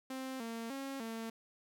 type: tone with pitch steps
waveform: sawtooth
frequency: 262.4 / 228.9 / 272.2 / 226.1 Hz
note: C4 / A#3 / C#4 / A3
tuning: +5 / -31 / -31 / +47 cents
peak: -36 dBFS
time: 0.1-1.3 s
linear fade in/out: 5 ms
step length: 300 ms
effects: none